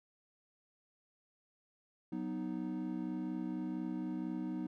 triangle chord, B major, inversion second, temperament equal, 185 / 246.9 / 311.1 Hz, F#3 / B3 / D#4, 0 / 0 / 0 cents, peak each -40 / -39 / -38 dBFS, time 2.12-4.67 s, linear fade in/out 5 ms, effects none

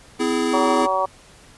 square chord, C augmented, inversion none, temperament equal with one note detuned, 255.7 / 329.6 / 415.3 Hz, C4 / E4 / G#4, -40 / 0 / 0 cents, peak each -24 dBFS, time 0.19-0.87 s, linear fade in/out 20 ms
harmonic tone, 188.8 Hz, F#3, 35 cents sharp, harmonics 2 / 3 / 4 / 5 / 6, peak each -33 / -23 / -25 / -23 / -23 dBFS, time 0.53-1.06 s, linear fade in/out 10 ms
effects pink hiss -48 dBFS RMS until 1.57 s + resampled to 24000 Hz

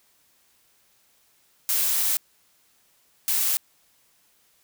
blue noise bursts at uneven times, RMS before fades -23 dBFS, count 2, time 1.69-2.17 / 3.28-3.57 s, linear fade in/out 0 ms, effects white hiss -63 dBFS RMS until 4.63 s

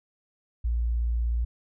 sine tone, 58.27 Hz, A#1, in tune, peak -23 dBFS, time 0.64-1.45 s, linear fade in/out 10 ms, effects none

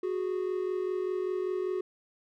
triangle tone pair together, 367.9 / 413 Hz, F#4 / G#4, -10 / -10 cents, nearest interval major second, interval 200 cents, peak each -28 / -33 dBFS, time 0.03-1.81 s, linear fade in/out 5 ms, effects none

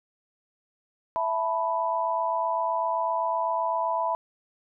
sine chord, E suspended fourth, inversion none, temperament equal with one note detuned, 663.1 / 880 / 987.8 Hz, E5 / A5 / B5, +10 / 0 / 0 cents, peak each -29 / -31 / -26 dBFS, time 1.16-4.15 s, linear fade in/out 0 ms, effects none

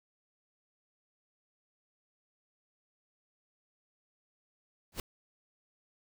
pink noise with exponential growth, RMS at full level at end -32 dBFS, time 4.92-5 s, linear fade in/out 2 ms, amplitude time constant 17 ms, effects none

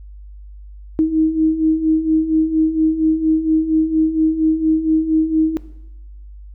sine beating tone pair, 313.4 / 317.7 Hz, D#4 / D#4, +13 / +36 cents, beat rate 4.3 Hz, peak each -19 / -14 dBFS, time 0.99-5.57 s, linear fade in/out 0 ms, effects noise-tail reverb RT60 0.9 s tail -17 dB re dry + added 50 Hz sine -34 dBFS peak until 6.54 s

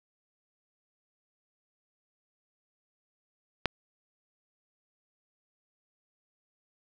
click, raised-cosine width 0.3 ms, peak -9 dBFS, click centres 3.657 s, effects none

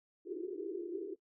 pink band-pass noise, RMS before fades -41 dBFS, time 0.25-1.16 s, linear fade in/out 20 ms, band 330 to 420 Hz, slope 96 dB/octave, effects noise-tail reverb RT60 0.1 s tail -19 dB re dry

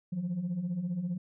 sine beating tone pair, 164.81 / 179.81 Hz, E3 / F#3, 0 / -49 cents, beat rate 15 Hz, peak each -36 / -30 dBFS, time 0.12-1.18 s, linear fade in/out 10 ms, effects tanh soft clip ceiling -27 dBFS

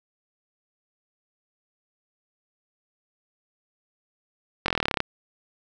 slowing click train, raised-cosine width 0.3 ms, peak -6 dBFS, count 14, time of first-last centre 4.66-5.004 s, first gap 22 ms, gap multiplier 1.03, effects none

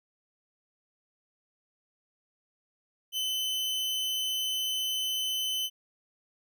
40% pulse tone, 3038 Hz, F#7, 45 cents sharp, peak -28 dBFS, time 3.12-5.7 s, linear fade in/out 50 ms, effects none

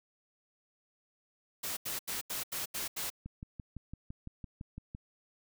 white noise bursts, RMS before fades -37 dBFS, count 7, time 1.63-3.102 s, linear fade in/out 10 ms, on 140 ms, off 82 ms
click train, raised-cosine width 5 ms, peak -30 dBFS, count 11, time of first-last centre 3.26-4.949 s, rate 5.92 Hz
effects none

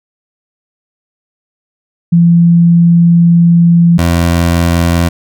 sine / 20% pulse tone pair in turn, 170.3 / 85.15 Hz, F3 / F2, -43 / -43 cents, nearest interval octave, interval 1200 cents, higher first, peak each -3 dBFS, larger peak neither, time 2.12-3.98 / 3.98-5.09 s, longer first, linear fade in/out 10 ms, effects none

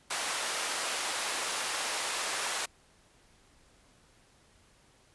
pink high-pass noise, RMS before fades -33 dBFS, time 0.1-2.66 s, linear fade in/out 10 ms, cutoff 740 Hz, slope 12 dB/octave, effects pink hiss -63 dBFS RMS until 5.14 s + resampled to 24000 Hz

